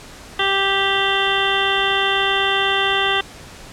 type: harmonic tone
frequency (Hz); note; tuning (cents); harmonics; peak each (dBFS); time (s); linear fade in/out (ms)
392; G4; 0; 1 / 2 / 3 / 4 / 5 / 7 / 8 / 9; -24 / -24 / -24 / -24 / -24 / -24 / -24 / -24; 0.39-3.21; 5
effects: pink hiss -39 dBFS RMS until 3.72 s + low-pass 9000 Hz 12 dB/octave